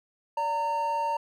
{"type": "tone pair together", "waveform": "triangle", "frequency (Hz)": [578.3, 918], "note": ["D5", "A#5"], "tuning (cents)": [-27, -27], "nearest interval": "minor sixth", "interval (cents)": 800, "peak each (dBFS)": [-32, -24], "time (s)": [0.37, 1.17], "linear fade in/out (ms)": 5, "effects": []}